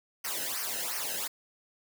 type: noise with flanger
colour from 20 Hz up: white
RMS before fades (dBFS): -34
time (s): 0.24-1.28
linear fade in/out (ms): 10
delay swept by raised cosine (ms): 0.26 to 0.89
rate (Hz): 2.8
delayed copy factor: -0.85
effects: none